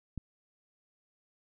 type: click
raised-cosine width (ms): 5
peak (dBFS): -25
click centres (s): 0.177
effects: none